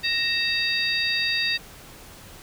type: harmonic tone with a mistuned harmonic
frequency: 932.3 Hz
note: A#5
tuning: in tune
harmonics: 2 / 3 / 4 / 5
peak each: -27 / -27 / -27 / -27 dBFS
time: 0.03-1.58 s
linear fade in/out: 20 ms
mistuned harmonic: 3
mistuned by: -94 cents
effects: pink hiss -45 dBFS RMS until 2.42 s